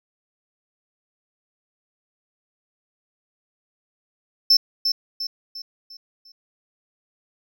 triangle tone with echo, 5310 Hz, E8, 12 cents sharp, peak -10 dBFS, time 4.5-4.57 s, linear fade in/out 5 ms, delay 350 ms, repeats 5, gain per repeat -7 dB, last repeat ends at 6.32 s, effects none

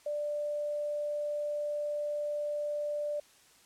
sine tone, 590 Hz, D5, 8 cents sharp, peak -31 dBFS, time 0.06-3.2 s, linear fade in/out 5 ms, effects white hiss -61 dBFS RMS until 3.65 s + low-pass 10000 Hz 12 dB/octave

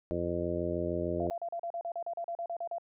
harmonic tone, 86.6 Hz, F2, 14 cents flat, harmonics 1 / 2 / 3 / 4 / 5 / 6 / 7, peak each -39 / -39 / -40 / -35 / -39 / -39 / -36 dBFS, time 0.11-1.3 s, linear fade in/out 0 ms
sine tone bursts, 683 Hz, F5, 39 cents flat, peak -33 dBFS, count 15, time 1.2-2.783 s, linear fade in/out 2 ms, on 71 ms, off 37 ms
effects none

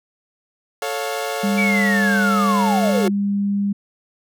sawtooth chord, A augmented, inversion none, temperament equal with one note detuned, 440 / 554.4 / 706.2 Hz, A4 / C#5 / E#5, 0 / 0 / +19 cents, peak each -23 dBFS, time 0.82-3.08 s, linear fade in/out 2 ms
sine tone, 201 Hz, G3, 44 cents sharp, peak -17 dBFS, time 1.43-3.73 s, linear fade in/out 10 ms
sine linear sweep, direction down, 2319 to 329.6 Hz, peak -18 dBFS, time 1.57-3.1 s, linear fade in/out 20 ms
effects none

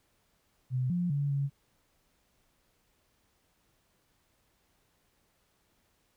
sine tone with pitch steps, 127.6 / 176.3 / 142.5 / 139.9 Hz, C3 / F3 / C#3 / C#3, -43 / +17 / +48 / +16 cents, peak -27 dBFS, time 0.7-1.5 s, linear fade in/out 50 ms, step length 200 ms, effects pink hiss -72 dBFS RMS until 6.16 s

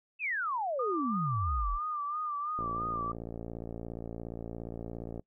sine exponential sweep, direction down, 2701 to 34.83 Hz, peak -30 dBFS, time 0.19-1.79 s, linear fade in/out 50 ms
sine tone with vibrato, 1196 Hz, D6, 31 cents sharp, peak -32 dBFS, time 0.79-3.12 s, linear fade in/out 5 ms, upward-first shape sine, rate 3 Hz, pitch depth 65 cents each way
click train, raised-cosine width 2 ms, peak -27 dBFS, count 150, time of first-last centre 2.59-5.195 s, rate 57.2 Hz
effects noise-tail reverb RT60 0.1 s tail -23 dB re dry

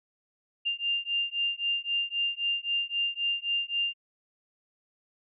sine beating tone pair, 2794 / 2797.8 Hz, F7 / F7, 0 / +2 cents, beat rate 3.8 Hz, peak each -30 dBFS, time 0.65-3.94 s, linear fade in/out 20 ms, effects none

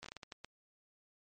slowing click train, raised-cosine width 0.2 ms, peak -28 dBFS, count 9, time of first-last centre 0.03-0.446 s, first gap 13 ms, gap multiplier 1.38, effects MP3 48 kbps

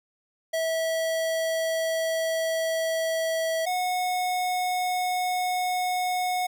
square tone pair in turn, 650 / 729.6 Hz, E5 / F#5, -24 / -24 cents, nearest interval major second, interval 200 cents, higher second, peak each -25 / -25 dBFS, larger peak neither, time 0.53-3.66 / 3.66-6.47 s, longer first, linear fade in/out 10 ms, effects none

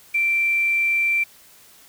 sine tone with quantisation, 2349 Hz, D7, in tune, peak -17 dBFS, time 0.14-1.24 s, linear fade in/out 10 ms, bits 7, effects white hiss -50 dBFS RMS until 1.88 s

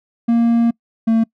triangle tone pair in turn, 233.1 / 225.6 Hz, A#3 / A3, 0 / +44 cents, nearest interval minor second, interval 56 cents, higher first, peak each -9 / -9 dBFS, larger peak neither, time 0.28-0.71 / 1.07-1.24 s, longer first, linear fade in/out 10 ms, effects noise-tail reverb RT60 0.1 s tail -25 dB re dry

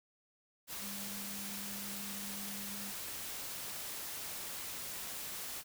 sine tone in noise, 201.1 Hz, G3, 44 cents sharp, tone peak -47 dBFS, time 0.79-2.94 s, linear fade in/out 50 ms, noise white, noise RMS -43 dBFS, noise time 0.67-5.64 s, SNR -7 dB, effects none

